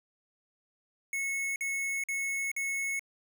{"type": "tone bursts", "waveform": "square", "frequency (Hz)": 2193, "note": "C#7", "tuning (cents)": -19, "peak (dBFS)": -31, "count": 4, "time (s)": [1.13, 2.994], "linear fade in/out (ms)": 2, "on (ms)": 430, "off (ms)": 48, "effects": []}